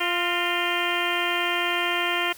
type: harmonic tone with a mistuned harmonic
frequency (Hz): 348.7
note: F4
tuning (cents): -3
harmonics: 1 / 2 / 3 / 4 / 5 / 6 / 7 / 8 / 9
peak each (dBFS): -31 / -31 / -31 / -31 / -31 / -31 / -31 / -31 / -31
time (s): 0-2.33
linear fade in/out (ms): 10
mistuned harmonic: 5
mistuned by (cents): +60
effects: white hiss -46 dBFS RMS until 2.37 s